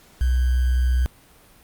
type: tone with sample-and-hold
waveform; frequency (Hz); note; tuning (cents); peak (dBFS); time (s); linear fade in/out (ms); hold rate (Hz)
sine; 62.6; B1; +24; -16; 0.21-1.06; 0; 1575
effects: pink hiss -52 dBFS RMS until 1.63 s + Opus 48 kbps